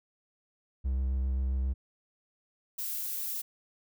triangle tone with vibrato, 65.41 Hz, C2, in tune, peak -25 dBFS, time 0.84-1.74 s, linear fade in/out 20 ms, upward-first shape square, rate 7.5 Hz, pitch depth 15 cents each way
violet noise, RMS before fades -35 dBFS, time 2.78-3.42 s, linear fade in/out 10 ms
effects none

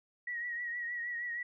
sine tone with vibrato, 1911 Hz, A#6, 43 cents sharp, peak -35 dBFS, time 0.27-1.43 s, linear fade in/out 5 ms, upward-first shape triangle, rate 6.4 Hz, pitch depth 53 cents each way, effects none

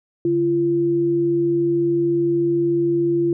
sine tone pair together, 143.82 / 341.7 Hz, D3 / F4, -36 / -38 cents, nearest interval octave + minor third, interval 1498 cents, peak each -27 / -16 dBFS, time 0.25-3.33 s, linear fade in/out 2 ms, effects none

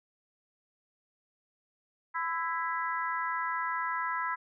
harmonic tone with a mistuned harmonic, 330 Hz, E4, 2 cents sharp, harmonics 3 / 4 / 5 / 6, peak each -33 / -35 / -37 / -39 dBFS, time 2.14-4.36 s, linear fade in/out 20 ms, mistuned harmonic 3, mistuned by +25 cents, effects none

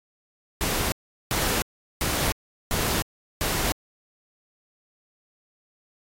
pink noise bursts, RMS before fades -25 dBFS, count 5, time 0.61-3.72 s, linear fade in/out 0 ms, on 310 ms, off 390 ms, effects AAC 48 kbps

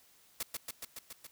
white noise with echo, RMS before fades -36 dBFS, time 0.4-0.43 s, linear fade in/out 5 ms, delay 140 ms, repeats 6, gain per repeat -2 dB, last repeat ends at 1.27 s, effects white hiss -64 dBFS RMS until 1.31 s

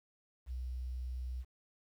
sine tone with quantisation, 62.7 Hz, B1, 27 cents sharp, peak -37 dBFS, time 0.46-1.45 s, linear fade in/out 50 ms, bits 11, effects none

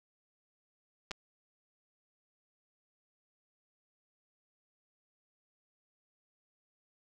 clicks, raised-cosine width 0.2 ms, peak -21 dBFS, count 2, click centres 1.11 / 1.115 s, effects none

